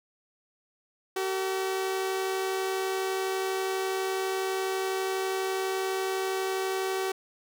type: tone pair together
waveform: sawtooth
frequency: 381.1 / 453.2 Hz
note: G4 / A#4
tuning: -49 / -49 cents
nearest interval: minor third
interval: 300 cents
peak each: -24 / -34 dBFS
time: 1.16-7.12 s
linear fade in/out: 5 ms
effects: none